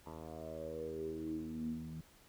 10% pulse tone with low-pass filter sweep, 79.7 Hz, D#2, 42 cents sharp, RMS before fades -43 dBFS, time 0.06-2.01 s, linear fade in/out 5 ms, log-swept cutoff 900 to 180 Hz, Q 9.2, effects pink hiss -64 dBFS RMS until 2.28 s

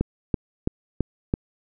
click train, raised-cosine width 3 ms, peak -8 dBFS, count 5, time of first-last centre 0.01-1.339 s, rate 3.01 Hz, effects none

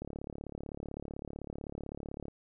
click train, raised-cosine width 2 ms, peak -27 dBFS, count 82, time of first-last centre 0.02-2.283 s, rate 35.8 Hz, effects none

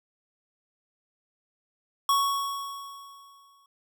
square tone with exponential decay, 1112 Hz, C#6, 5 cents sharp, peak -20 dBFS, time 2.09-3.66 s, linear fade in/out 2 ms, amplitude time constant 340 ms, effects none

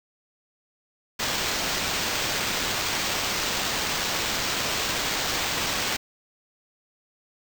white noise with sample-and-hold, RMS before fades -27 dBFS, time 1.19-5.97 s, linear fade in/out 10 ms, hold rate 11025 Hz, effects none

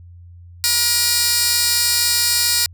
15% pulse tone with high-pass filter, 476.6 Hz, A#4, 38 cents sharp, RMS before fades -17 dBFS, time 0.64-2.66 s, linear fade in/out 0 ms, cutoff 4600 Hz, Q 0.96, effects added 87 Hz sine -38 dBFS peak until 2.73 s

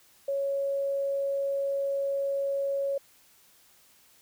sine tone, 554.4 Hz, C#5, in tune, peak -26 dBFS, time 0.28-2.98 s, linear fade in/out 5 ms, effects white hiss -60 dBFS RMS until 4.21 s

